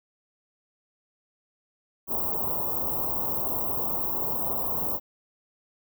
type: band-stop noise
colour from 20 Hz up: white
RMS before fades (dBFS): -28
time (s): 2.07-5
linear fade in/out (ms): 50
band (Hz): 1100 to 15000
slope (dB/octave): 48
effects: none